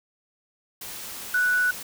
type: tone in noise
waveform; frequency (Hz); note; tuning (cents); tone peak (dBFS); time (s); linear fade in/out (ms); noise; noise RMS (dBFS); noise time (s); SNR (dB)
sine; 1480; F#6; 0; -19; 1.34-1.71; 5; white; -37; 0.81-1.83; +15
effects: none